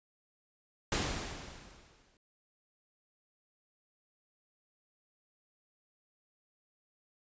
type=noise with exponential decay; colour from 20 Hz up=pink; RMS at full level=-30 dBFS; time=0.92-2.17 s; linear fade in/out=2 ms; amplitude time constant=270 ms; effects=resampled to 16000 Hz